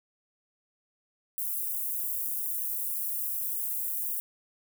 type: high-pass noise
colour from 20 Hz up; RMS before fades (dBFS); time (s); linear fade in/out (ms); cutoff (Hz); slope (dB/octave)
white; -32; 1.38-4.2; 0; 11000; 24
effects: none